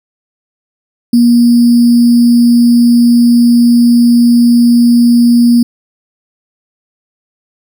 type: tone with sample-and-hold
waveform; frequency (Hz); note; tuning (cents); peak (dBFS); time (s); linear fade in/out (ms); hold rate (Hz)
sine; 238.2; A#3; +38; -3; 1.13-5.63; 5; 4900
effects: none